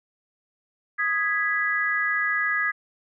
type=chord; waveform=sine; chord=G# minor; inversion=second; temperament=equal; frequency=1244.5 / 1661.2 / 1975.5 Hz; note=D#6 / G#6 / B6; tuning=0 / 0 / 0 cents; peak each=-29 / -24 / -26 dBFS; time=0.98-2.72 s; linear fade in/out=20 ms; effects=none